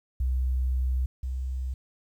sine tone pair in turn, 63.8 / 64.47 Hz, C2 / C2, -43 / -25 cents, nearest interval unison, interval 18 cents, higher second, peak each -23 / -28 dBFS, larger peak first, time 0.2-1.06 / 1.23-1.74 s, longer first, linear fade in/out 5 ms, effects 10-bit

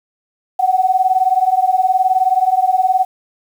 sine beating tone pair, 740 / 759 Hz, F#5 / F#5, 0 / +44 cents, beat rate 19 Hz, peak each -14 dBFS, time 0.59-3.05 s, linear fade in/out 10 ms, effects 7-bit

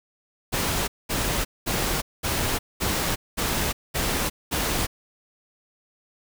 pink noise bursts, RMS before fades -25 dBFS, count 8, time 0.52-4.87 s, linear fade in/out 20 ms, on 360 ms, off 210 ms, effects none

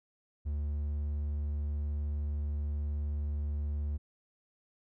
triangle tone, 73.42 Hz, D2, in tune, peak -29 dBFS, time 0.45-3.98 s, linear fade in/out 20 ms, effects none

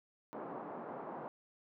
white band-pass noise, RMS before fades -45 dBFS, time 0.33-1.28 s, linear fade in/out 0 ms, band 170 to 1000 Hz, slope 24 dB/octave, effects none

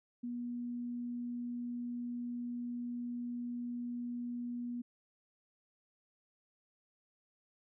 sine tone, 241.5 Hz, B3, 39 cents flat, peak -37 dBFS, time 0.23-4.82 s, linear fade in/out 10 ms, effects none

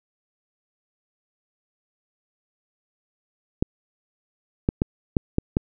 clicks, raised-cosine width 3 ms, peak -6 dBFS, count 6, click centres 3.625 / 4.689 / 4.819 / 5.168 / 5.384 / 5.569 s, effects none

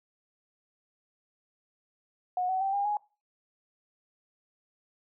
sine tone with pitch steps, 728 / 752.8 / 778.5 / 805 / 832.4 Hz, F#5 / F#5 / G5 / G5 / G#5, -28 / +30 / -12 / +46 / +4 cents, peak -26 dBFS, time 2.37-2.97 s, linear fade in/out 2 ms, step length 120 ms, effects noise-tail reverb RT60 0.3 s tail -21 dB re dry

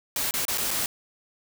white noise with dropouts, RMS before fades -27 dBFS, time 0.16-0.86 s, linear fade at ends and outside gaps 1 ms, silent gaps 0.31-0.339 / 0.452-0.482 / 0.575-0.581 / 0.707-0.711 s, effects none

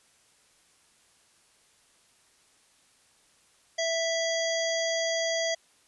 harmonic tone with a mistuned harmonic, 659.3 Hz, E5, in tune, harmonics 1 / 3 / 5 / 7 / 9 / 10, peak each -28 / -33 / -35 / -36 / -38 / -38 dBFS, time 3.78-5.55 s, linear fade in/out 10 ms, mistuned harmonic 7, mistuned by +54 cents, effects white hiss -63 dBFS RMS until 5.87 s + resampled to 24000 Hz

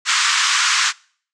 pink band-pass noise, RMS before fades -17 dBFS, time 0.05-0.93 s, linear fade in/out 50 ms, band 1100 to 7700 Hz, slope 48 dB/octave, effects noise-tail reverb RT60 0.5 s tail -24 dB re dry

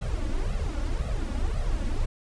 brown noise with flanger, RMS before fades -27 dBFS, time 0.01-2.06 s, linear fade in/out 10 ms, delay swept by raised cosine 1.5 to 3.6 ms, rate 1.9 Hz, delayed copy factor +1, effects resampled to 22050 Hz

